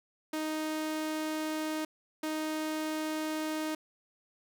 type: tone pair in turn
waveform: sawtooth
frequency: 311.2 / 311.2 Hz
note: D#4 / D#4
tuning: 0 / 0 cents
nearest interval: unison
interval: 0 cents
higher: neither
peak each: -28 dBFS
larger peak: neither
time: 0.33-1.85 / 2.23-3.75 s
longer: neither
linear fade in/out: 5 ms
effects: none